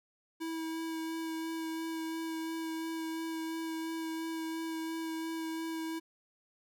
square tone with vibrato, 324.4 Hz, E4, 28 cents flat, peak -36 dBFS, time 0.4-6 s, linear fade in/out 20 ms, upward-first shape sine, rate 2.9 Hz, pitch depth 12 cents each way, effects none

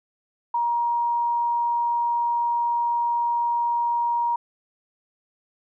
sine tone, 946 Hz, A#5, 25 cents sharp, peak -20 dBFS, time 0.54-4.36 s, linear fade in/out 5 ms, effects none

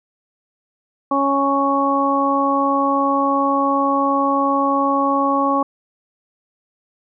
harmonic tone, 277.2 Hz, C#4, in tune, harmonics 1 / 2 / 3 / 4, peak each -20 / -22 / -22 / -18 dBFS, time 1.11-5.63 s, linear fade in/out 5 ms, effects none

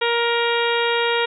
harmonic tone, 470 Hz, A#4, 14 cents sharp, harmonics 1 / 2 / 3 / 4 / 5 / 6 / 7 / 8, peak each -21 / -24 / -26 / -27 / -28 / -29 / -29 / -30 dBFS, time 0.01-1.26 s, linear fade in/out 10 ms, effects none

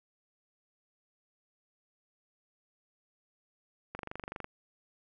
click train, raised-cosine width 0.5 ms, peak -24 dBFS, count 13, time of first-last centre 3.95-4.444 s, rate 24.3 Hz, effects none

